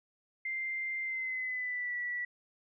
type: tone with pitch glide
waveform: sine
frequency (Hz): 2092 to 1951.9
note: C7 to B6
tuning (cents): -1 to -21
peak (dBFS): -33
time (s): 0.45-2.25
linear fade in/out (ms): 5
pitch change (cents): -120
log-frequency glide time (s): 1.02-1.96
effects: none